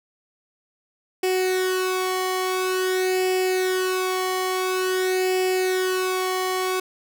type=tone with flanger; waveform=sawtooth; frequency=371.7 Hz; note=F#4; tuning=8 cents sharp; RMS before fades=-23 dBFS; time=1.23-6.8 s; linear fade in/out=5 ms; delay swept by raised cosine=0.39 to 0.96 ms; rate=0.48 Hz; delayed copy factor=+0.7; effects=none